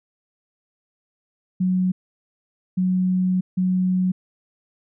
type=tone bursts at uneven times; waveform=sine; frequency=184.2 Hz; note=F#3; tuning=7 cents flat; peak=-17 dBFS; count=3; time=1.6-1.92 / 2.77-3.41 / 3.57-4.12 s; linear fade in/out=10 ms; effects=none